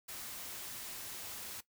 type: noise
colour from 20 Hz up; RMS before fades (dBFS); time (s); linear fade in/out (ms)
white; -45; 0.08-1.61; 10
effects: noise-tail reverb RT60 0.1 s tail -17 dB re dry